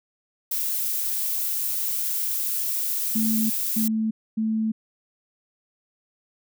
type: noise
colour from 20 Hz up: violet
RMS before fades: -26 dBFS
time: 0.51-3.88 s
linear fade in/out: 5 ms
type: tone bursts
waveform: sine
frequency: 220 Hz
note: A3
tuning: in tune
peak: -21 dBFS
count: 3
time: 3.15-4.72 s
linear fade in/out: 10 ms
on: 350 ms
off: 260 ms
effects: none